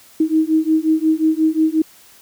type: beating tone pair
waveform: sine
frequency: 313.5 / 319.1 Hz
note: D#4 / D#4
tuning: +13 / +44 cents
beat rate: 5.6 Hz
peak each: -16 dBFS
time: 0.2-1.82 s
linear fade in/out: 5 ms
effects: white hiss -47 dBFS RMS until 2.21 s